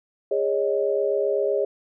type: chord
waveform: sine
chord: Ab suspended fourth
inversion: none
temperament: equal with one note detuned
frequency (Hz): 408.9 / 554.4 / 622.3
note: Ab4 / Db5 / Eb5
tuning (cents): -27 / 0 / 0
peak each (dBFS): -23 / -24 / -27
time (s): 0.31-1.65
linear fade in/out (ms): 5
effects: none